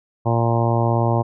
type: harmonic tone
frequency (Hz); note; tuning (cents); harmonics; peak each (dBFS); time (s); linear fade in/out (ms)
116.54; A#2; 0; 1 / 2 / 3 / 4 / 5 / 6 / 7 / 8 / 9; -18 / -26 / -25 / -29 / -25 / -27 / -27 / -27 / -31; 0.25-1.23; 20
effects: none